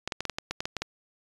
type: clicks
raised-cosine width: 0.2 ms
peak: -13 dBFS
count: 11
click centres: 0.076 / 0.122 / 0.206 / 0.253 / 0.297 / 0.385 / 0.51 / 0.605 / 0.655 / 0.767 / 0.82 s
effects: resampled to 24000 Hz